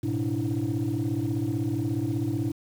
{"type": "tone cluster", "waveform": "sine", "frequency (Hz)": [108.6, 125, 290.7, 325.8], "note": ["A2", "B2", "D4", "E4"], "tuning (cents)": [-22, 21, -18, -20], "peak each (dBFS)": -29, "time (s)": [0.03, 2.52], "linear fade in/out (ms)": 10, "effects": ["tanh soft clip ceiling -20 dBFS", "8-bit"]}